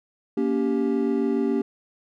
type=chord; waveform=triangle; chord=G diminished; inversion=first; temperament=just; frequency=235.2 / 282.2 / 392 Hz; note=Bb3 / Db4 / G4; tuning=+16 / +31 / 0 cents; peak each=-23 dBFS; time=0.37-1.62 s; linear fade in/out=5 ms; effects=none